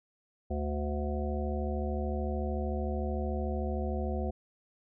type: harmonic tone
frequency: 73.42 Hz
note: D2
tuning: in tune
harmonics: 1 / 3 / 5 / 7 / 9 / 10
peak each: -32 / -37 / -39 / -40 / -42 / -42 dBFS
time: 0.5-4.31 s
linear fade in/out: 10 ms
effects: none